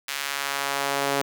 sawtooth tone with high-pass filter sweep, 139.9 Hz, C#3, 16 cents sharp, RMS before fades -27 dBFS, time 0.08-1.22 s, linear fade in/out 5 ms, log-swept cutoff 2100 to 430 Hz, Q 0.88, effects none

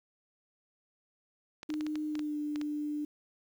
clicks, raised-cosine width 0.2 ms, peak -25 dBFS, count 10, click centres 1.631 / 1.703 / 1.74 / 1.809 / 1.866 / 1.956 / 2.154 / 2.193 / 2.559 / 2.614 s
sine tone with pitch glide, 304.8 to 297.3 Hz, D#4 to D4, -36 to +21 cents, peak -32 dBFS, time 1.69-3.05 s, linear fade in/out 5 ms, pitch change -43 cents, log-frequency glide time 2.06-2.37 s
effects 10-bit

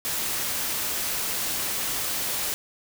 white noise, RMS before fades -28 dBFS, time 0.05-2.54 s, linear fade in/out 0 ms, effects none

